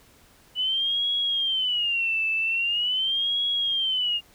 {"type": "tone with vibrato", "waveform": "sine", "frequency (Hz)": 2960, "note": "F#7", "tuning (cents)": 0, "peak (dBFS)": -22, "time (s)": [0.55, 4.21], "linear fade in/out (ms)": 50, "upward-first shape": "sine", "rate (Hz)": 0.43, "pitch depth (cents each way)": 200, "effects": ["pink hiss -56 dBFS RMS until 4.34 s"]}